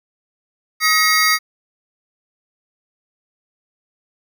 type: tone cluster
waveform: square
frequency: 1268 / 1900 / 2178 / 4692 Hz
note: D#6 / A#6 / C#7 / D8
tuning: +32 / +33 / -31 / -2 cents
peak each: -19 dBFS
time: 0.8-1.39 s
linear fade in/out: 50 ms
effects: none